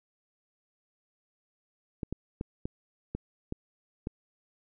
clicks, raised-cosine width 3 ms, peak -20 dBFS, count 7, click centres 2.032 / 2.126 / 2.411 / 2.655 / 3.15 / 3.524 / 4.071 s, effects none

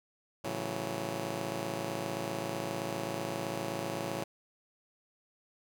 10% pulse chord, F# minor seventh, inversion first, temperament just, 111 / 138.75 / 166.5 / 185 Hz, A2 / C#3 / E3 / F#3, +16 / +2 / +18 / 0 cents, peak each -33 dBFS, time 0.44-4.24 s, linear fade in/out 5 ms, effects none

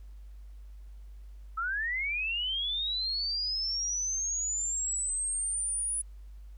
sine linear sweep, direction up, 1288 to 9890 Hz, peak -29 dBFS, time 1.57-6.02 s, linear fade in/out 10 ms, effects added 50 Hz sine -44 dBFS peak until 6.57 s + pink hiss -70 dBFS RMS until 6.57 s

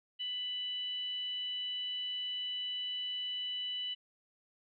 sine tone with frequency modulation, 2974 Hz, F#7, 8 cents sharp, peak -35 dBFS, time 0.19-3.95 s, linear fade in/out 20 ms, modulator 979 Hz, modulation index 0.23, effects none

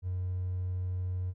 triangle tone with hard clipping, 91.3 Hz, F#2, 23 cents flat, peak -31 dBFS, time 0.02-1.34 s, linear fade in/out 50 ms, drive 4 dB, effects none

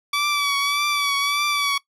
15% pulse tone with vibrato, 1148 Hz, D6, 40 cents flat, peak -13 dBFS, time 0.13-1.78 s, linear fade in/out 5 ms, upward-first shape triangle, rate 1.7 Hz, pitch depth 47 cents each way, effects noise-tail reverb RT60 0.1 s tail -19 dB re dry + low-pass 10000 Hz 12 dB/octave

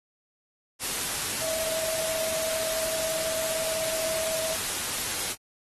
sine tone in noise, 643 Hz, E5, 43 cents flat, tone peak -30 dBFS, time 1.4-4.57 s, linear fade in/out 50 ms, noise white, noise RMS -30 dBFS, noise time 0.79-5.36 s, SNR -3 dB, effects AAC 32 kbps

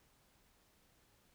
silence, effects pink hiss -71 dBFS RMS until 1.34 s

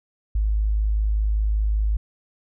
sine tone, 52.6 Hz, G#1, 23 cents sharp, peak -18 dBFS, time 0.35-1.97 s, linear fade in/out 5 ms, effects none

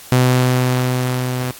sawtooth tone with level ramp, 126.5 Hz, B2, 42 cents sharp, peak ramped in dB -6 to -16 dBFS, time 0.12-1.51 s, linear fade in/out 2 ms, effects white hiss -38 dBFS RMS until 1.59 s + AAC 64 kbps

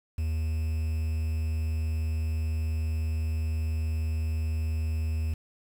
triangle tone with quantisation, 79.5 Hz, D#2, 38 cents sharp, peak -24 dBFS, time 0.18-5.34 s, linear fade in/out 5 ms, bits 8, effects none

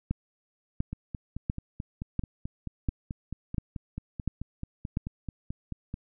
two click trains, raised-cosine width 5 ms, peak -22 / -15 dBFS, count 24 / 8, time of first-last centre 0.93-5.941 / 0.11-4.971 s, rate 4.59 / 1.44 Hz, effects none

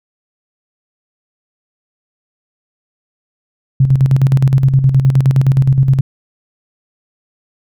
sine tone with tremolo, 133.9 Hz, C3, 40 cents sharp, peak -5 dBFS, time 3.8-6.01 s, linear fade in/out 5 ms, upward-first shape square, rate 9.6 Hz, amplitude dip 60%, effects none

